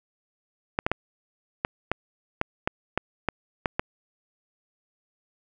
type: clicks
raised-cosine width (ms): 0.5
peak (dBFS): -8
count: 11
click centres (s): 0.789 / 0.865 / 0.916 / 1.649 / 1.916 / 2.414 / 2.675 / 2.976 / 3.287 / 3.658 / 3.795
effects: none